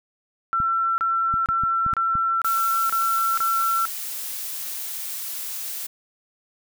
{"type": "tone bursts", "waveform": "sine", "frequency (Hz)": 1347, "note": "E6", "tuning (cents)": 37, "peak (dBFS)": -19, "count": 7, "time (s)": [0.53, 3.854], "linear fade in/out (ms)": 0, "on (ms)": 450, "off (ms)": 29}
{"type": "clicks", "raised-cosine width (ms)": 5, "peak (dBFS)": -20, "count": 7, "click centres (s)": [0.602, 1.34, 1.489, 1.636, 1.864, 1.933, 2.154]}
{"type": "noise", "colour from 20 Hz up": "blue", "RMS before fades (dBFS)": -31, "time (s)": [2.44, 5.87], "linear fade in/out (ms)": 10}
{"effects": []}